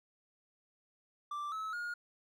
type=tone with pitch steps; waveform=triangle; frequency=1174.7 / 1295.9 / 1429.6 Hz; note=D6 / E6 / F6; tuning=0 / -30 / +40 cents; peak=-35 dBFS; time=1.31-1.94 s; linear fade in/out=5 ms; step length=210 ms; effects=none